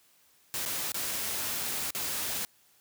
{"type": "noise with dropouts", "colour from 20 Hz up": "white", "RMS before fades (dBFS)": -33, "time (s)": [0.54, 2.45], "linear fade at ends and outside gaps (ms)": 0, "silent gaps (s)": [[0.652, 0.66], [0.919, 0.944], [1.906, 1.949]], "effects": ["white hiss -64 dBFS RMS until 2.8 s", "high-pass 60 Hz 12 dB/octave"]}